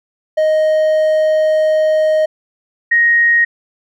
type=tone pair in turn; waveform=triangle / sine; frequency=623 / 1873.9 Hz; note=D#5 / A#6; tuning=+2 / +9 cents; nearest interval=octave + perfect fifth; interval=1907 cents; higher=second; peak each=-8 dBFS; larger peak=neither; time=0.37-2.26 / 2.91-3.45 s; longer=first; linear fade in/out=10 ms; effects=none